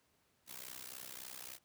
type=noise with amplitude modulation; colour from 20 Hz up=white; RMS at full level=-45 dBFS; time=0.46-1.59 s; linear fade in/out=50 ms; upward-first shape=sine; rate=63.5 Hz; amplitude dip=95%; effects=pink hiss -75 dBFS RMS until 1.64 s + high-pass 80 Hz 12 dB/octave